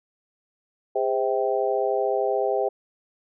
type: harmonic tone with a mistuned harmonic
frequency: 129.9 Hz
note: C3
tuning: 12 cents flat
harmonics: 3 / 4 / 5 / 6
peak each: -25 / -26 / -27 / -28 dBFS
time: 0.95-2.69 s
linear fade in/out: 10 ms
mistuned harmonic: 3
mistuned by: +72 cents
effects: none